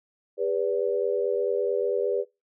sine tone cluster, 402.3 / 491.3 / 576 Hz, G4 / B4 / D5, +45 / -9 / -34 cents, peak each -27 / -26 / -30 dBFS, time 0.37-2.25 s, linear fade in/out 50 ms, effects noise-tail reverb RT60 0.2 s tail -19 dB re dry

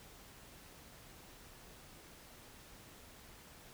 silence, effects pink hiss -57 dBFS RMS until 3.73 s

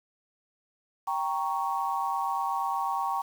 sine chord, G diminished, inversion none, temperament equal, 784 / 932.3 / 1108.7 Hz, G5 / Bb5 / Db6, 0 / 0 / 0 cents, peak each -31 dBFS, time 1.07-3.22 s, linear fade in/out 10 ms, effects 8-bit

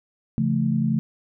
sine chord, Db augmented, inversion none, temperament equal with one note detuned, 138.59 / 170.43 / 220 Hz, Db3 / F3 / A3, 0 / -42 / 0 cents, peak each -24 / -25 / -22 dBFS, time 0.38-0.99 s, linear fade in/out 0 ms, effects none

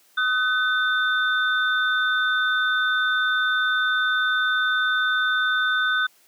sine tone cluster, 1260 / 1510 / 3580 Hz, D#6 / F#6 / A7, +21 / +35 / +29 cents, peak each -27 / -20 / -28 dBFS, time 0.17-6.07 s, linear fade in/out 10 ms, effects white hiss -58 dBFS RMS until 6.27 s + high-pass 200 Hz 12 dB/octave

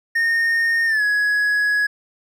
triangle tone with pitch glide, 1838 to 1675.7 Hz, A#6 to G#6, -25 to +15 cents, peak -14 dBFS, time 0.15-1.87 s, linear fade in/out 10 ms, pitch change -160 cents, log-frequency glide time 0.86-1.03 s, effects none

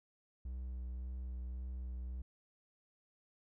triangle tone with vibrato, 62.5 Hz, B1, 21 cents sharp, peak -38 dBFS, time 0.45-2.22 s, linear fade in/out 5 ms, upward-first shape sine, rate 1.8 Hz, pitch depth 19 cents each way, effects none

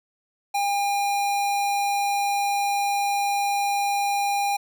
square tone, 806 Hz, G5, 48 cents sharp, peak -22 dBFS, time 0.54-4.57 s, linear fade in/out 10 ms, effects none

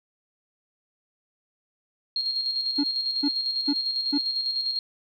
sine tone with tremolo, 4244 Hz, C8, 24 cents sharp, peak -23 dBFS, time 2.16-4.79 s, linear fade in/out 2 ms, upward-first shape square, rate 10 Hz, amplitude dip 40%
triangle tone bursts, 287 Hz, D4, 40 cents flat, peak -19 dBFS, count 4, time 2.78-4.182 s, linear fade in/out 10 ms, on 58 ms, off 390 ms
effects none

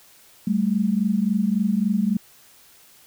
sine tone pair together, 194.5 / 218.1 Hz, G3 / A3, -13 / -15 cents, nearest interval major second, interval 198 cents, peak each -21 dBFS, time 0.47-2.17 s, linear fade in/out 5 ms, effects white hiss -52 dBFS RMS until 3.06 s

